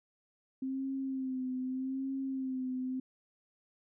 sine tone with vibrato, 262.3 Hz, C4, 4 cents sharp, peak -33 dBFS, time 0.62-3 s, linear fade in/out 5 ms, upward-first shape sine, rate 0.82 Hz, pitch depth 44 cents each way, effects none

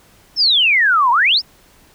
sine exponential two-way sweep, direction down then up, 5500 to 922 to 5500 Hz, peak -10 dBFS, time 0.36-1.42 s, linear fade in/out 50 ms, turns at 1.11 s, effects pink hiss -50 dBFS RMS until 1.94 s

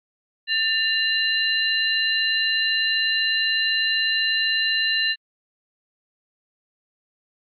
sine tone cluster, 1790 / 2800 / 4042 Hz, A6 / F7 / B7, +29 / +4 / +39 cents, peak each -23 dBFS, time 0.47-5.16 s, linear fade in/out 50 ms, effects MP3 32 kbps

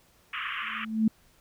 pink band-pass noise, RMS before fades -34 dBFS, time 0.33-0.85 s, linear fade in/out 5 ms, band 1100 to 3100 Hz, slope 96 dB/octave
sine tone with exponential growth, 220 Hz, A3, in tune, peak -17 dBFS, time 0.62-1.08 s, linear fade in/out 5 ms, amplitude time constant 98 ms
effects pink hiss -62 dBFS RMS until 1.4 s

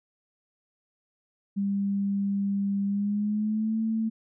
sine tone with pitch glide, 199.1 to 222.2 Hz, G3 to A3, +27 to +17 cents, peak -24 dBFS, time 1.56-4.1 s, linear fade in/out 20 ms, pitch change +190 cents, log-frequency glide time 2.86-3.79 s, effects none

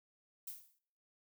violet noise with exponential decay, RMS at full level -42 dBFS, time 0.47-0.79 s, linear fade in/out 5 ms, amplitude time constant 68 ms, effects noise-tail reverb RT60 0.7 s tail -25 dB re dry

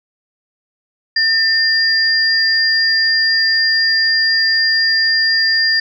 sine tone pair together, 1801 / 4802 Hz, A6 / D8, +40 / +38 cents, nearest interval octave + perfect fourth, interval 1698 cents, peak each -14 dBFS, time 1.16-5.8 s, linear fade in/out 5 ms, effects none

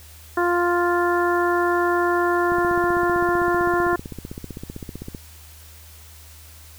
harmonic tone, 350 Hz, F4, 4 cents sharp, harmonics 1 / 2 / 3 / 4 / 5, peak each -20 / -25 / -24 / -26 / -29 dBFS, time 0.37-3.96 s, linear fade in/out 5 ms
click train, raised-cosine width 3 ms, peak -19 dBFS, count 42, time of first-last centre 2.52-5.148 s, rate 15.6 Hz
effects added 78 Hz sine -44 dBFS peak until 6.78 s + white hiss -47 dBFS RMS until 6.78 s

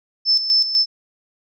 sine tone with tremolo, 5274 Hz, E8, in tune, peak -12 dBFS, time 0.25-0.86 s, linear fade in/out 50 ms, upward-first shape square, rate 4 Hz, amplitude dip 65%, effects none

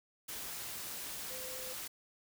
sine tone in noise, 513 Hz, C5, 34 cents flat, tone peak -48 dBFS, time 1.3-1.74 s, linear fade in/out 10 ms, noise white, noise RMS -43 dBFS, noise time 0.28-1.88 s, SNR -8 dB, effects none

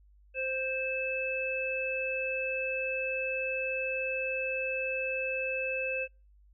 harmonic tone, 523.3 Hz, C5, in tune, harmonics 1 / 3 / 5, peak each -34 / -42 / -32 dBFS, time 0.34-6.08 s, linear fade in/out 50 ms, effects noise-tail reverb RT60 0.3 s tail -26 dB re dry + added 50 Hz sine -57 dBFS peak until 6.53 s

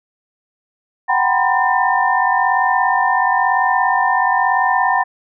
sine tone cluster, 742 / 783 / 958 / 1015 / 1799 Hz, F#5 / G5 / A#5 / B5 / A6, +5 / -2 / +47 / +47 / +38 cents, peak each -19 dBFS, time 1.08-5.04 s, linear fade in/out 20 ms, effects none

